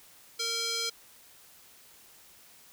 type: tone with band-pass filter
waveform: square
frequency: 460 Hz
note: A#4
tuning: 23 cents flat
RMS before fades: -32 dBFS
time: 0.39-0.9 s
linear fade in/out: 10 ms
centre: 5000 Hz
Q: 2
effects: white hiss -56 dBFS RMS until 2.72 s